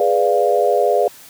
sine chord, G# diminished seventh, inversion none, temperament equal, 415.3 / 493.9 / 587.3 / 698.5 Hz, G#4 / B4 / D5 / F5, 0 / 0 / 0 / 0 cents, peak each -18 dBFS, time 0-1.08 s, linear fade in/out 2 ms, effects white hiss -42 dBFS RMS until 1.29 s + high-pass 80 Hz 12 dB/octave

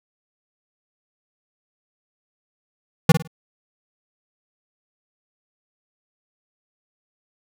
square tone with echo, 161.2 Hz, E3, 38 cents flat, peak -7 dBFS, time 3.09-3.12 s, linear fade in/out 5 ms, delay 52 ms, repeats 3, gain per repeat -11 dB, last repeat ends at 3.276 s, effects none

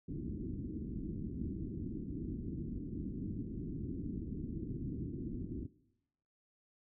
white low-pass noise, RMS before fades -41 dBFS, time 0.08-5.67 s, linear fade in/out 10 ms, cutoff 330 Hz, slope 48 dB/octave, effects noise-tail reverb RT60 0.9 s tail -20 dB re dry

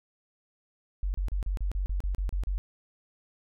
sine tone bursts, 47 Hz, F#1, 28 cents sharp, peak -26 dBFS, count 11, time 1.03-2.58 s, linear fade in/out 0 ms, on 110 ms, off 34 ms, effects none

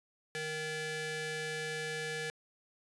sawtooth ring-modulated tone, 622.3 Hz, D#5, in tune, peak -29 dBFS, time 0.35-2.3 s, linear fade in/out 0 ms, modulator 1090 Hz, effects resampled to 24000 Hz

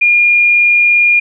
sine tone, 2419 Hz, D#7, 49 cents flat, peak -6 dBFS, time 0.01-1.2 s, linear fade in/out 10 ms, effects none

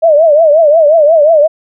sine tone with vibrato, 622.3 Hz, D#5, in tune, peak -3 dBFS, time 0.02-1.48 s, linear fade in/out 20 ms, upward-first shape triangle, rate 5.6 Hz, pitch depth 160 cents each way, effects none

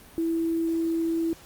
sine tone with quantisation, 329.6 Hz, E4, in tune, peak -23 dBFS, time 0.18-1.33 s, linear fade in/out 0 ms, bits 8, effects pink hiss -50 dBFS RMS until 1.45 s + Opus 32 kbps

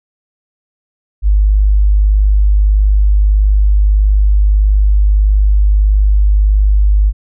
sine tone, 50.8 Hz, G#1, 38 cents flat, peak -6 dBFS, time 1.22-7.13 s, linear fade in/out 50 ms, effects none

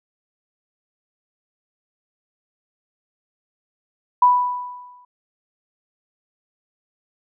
sine tone with exponential decay, 987.8 Hz, B5, in tune, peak -8 dBFS, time 4.22-5.05 s, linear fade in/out 5 ms, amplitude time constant 180 ms, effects none

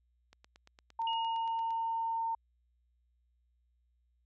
click train, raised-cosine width 0.2 ms, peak -38 dBFS, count 13, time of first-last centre 0.33-1.706 s, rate 8.72 Hz
sine tone, 910 Hz, A#5, 42 cents flat, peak -31 dBFS, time 0.99-2.35 s, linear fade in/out 5 ms
sine tone with exponential decay, 2874 Hz, F7, 49 cents sharp, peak -35 dBFS, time 1.07-2.18 s, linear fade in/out 2 ms, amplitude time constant 240 ms
effects added 60 Hz sine -70 dBFS peak until 4.25 s

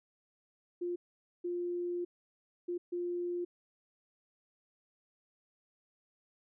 sine tone bursts at uneven times, 351.2 Hz, F4, 10 cents sharp, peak -33 dBFS, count 4, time 0.81-0.96 / 1.44-2.05 / 2.68-2.78 / 2.92-3.45 s, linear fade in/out 10 ms, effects none

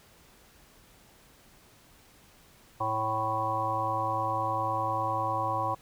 harmonic tone, 110 Hz, A2, in tune, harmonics 1 / 3 / 5 / 7 / 9 / 10, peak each -37 / -41 / -36 / -33 / -31 / -33 dBFS, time 2.8-5.75 s, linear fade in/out 10 ms, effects pink hiss -58 dBFS RMS until 5.81 s

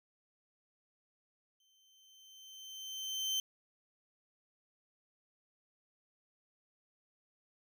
30% pulse tone with exponential growth, 3098 Hz, G7, 21 cents flat, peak -28 dBFS, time 1.6-3.4 s, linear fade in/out 2 ms, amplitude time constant 390 ms, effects none

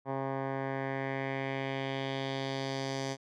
10% pulse tone with low-pass filter sweep, 135.1 Hz, C#3, 44 cents flat, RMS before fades -35 dBFS, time 0.05-3.17 s, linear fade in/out 50 ms, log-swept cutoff 1100 to 6000 Hz, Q 2.1, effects none

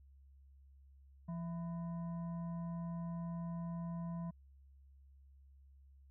sine tone with frequency modulation, 170 Hz, F3, 46 cents flat, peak -39 dBFS, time 1.28-4.31 s, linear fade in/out 10 ms, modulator 832 Hz, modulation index 0.35, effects added 68 Hz sine -59 dBFS peak until 6.1 s

